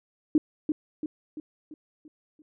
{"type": "tone with echo", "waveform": "sine", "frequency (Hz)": 305.8, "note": "D#4", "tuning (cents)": -30, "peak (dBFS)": -16, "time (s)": [0.35, 0.38], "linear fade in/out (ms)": 2, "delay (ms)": 340, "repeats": 6, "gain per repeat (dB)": -6, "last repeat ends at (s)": 2.42, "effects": []}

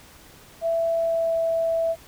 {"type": "tone with pitch glide", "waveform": "sine", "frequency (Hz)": [664, 659.4], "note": ["E5", "E5"], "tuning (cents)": [12, 0], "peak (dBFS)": -20, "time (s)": [0.61, 1.96], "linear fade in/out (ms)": 50, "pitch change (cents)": -12, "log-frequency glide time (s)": [0.96, 1.35], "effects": ["pink hiss -49 dBFS RMS until 2.07 s"]}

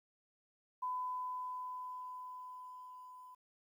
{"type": "tone with level ramp", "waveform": "sine", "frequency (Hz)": 1005, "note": "B5", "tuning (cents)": 30, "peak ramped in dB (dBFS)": [-35, -52], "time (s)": [0.82, 3.35], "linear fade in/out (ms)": 10, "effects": ["12-bit"]}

